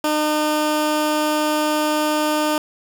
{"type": "tone", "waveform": "15% pulse", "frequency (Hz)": 303.8, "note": "D#4", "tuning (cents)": -41, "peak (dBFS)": -11, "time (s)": [0.04, 2.58], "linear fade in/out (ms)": 2, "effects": []}